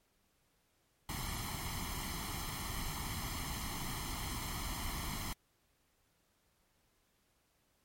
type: noise with comb filter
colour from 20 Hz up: pink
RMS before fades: -40 dBFS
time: 1.09-5.33 s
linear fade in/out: 2 ms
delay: 0.96 ms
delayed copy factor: +0.8
effects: pink hiss -75 dBFS RMS until 7.84 s + MP3 64 kbps